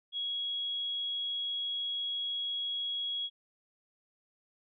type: tone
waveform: sine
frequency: 3322 Hz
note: G#7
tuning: in tune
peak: -32 dBFS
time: 0.12-3.3 s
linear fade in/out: 50 ms
effects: none